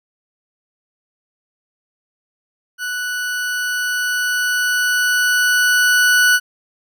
40% pulse tone with level ramp, 1480 Hz, F#6, in tune, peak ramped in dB -21 to -9 dBFS, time 2.78-6.4 s, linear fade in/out 50 ms, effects none

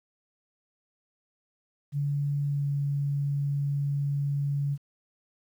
sine tone with pitch glide, 143.2 to 141.96 Hz, D3 to C#3, -43 to +42 cents, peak -25 dBFS, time 1.92-4.78 s, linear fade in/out 50 ms, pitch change -15 cents, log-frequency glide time 2.47-2.65 s, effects 10-bit

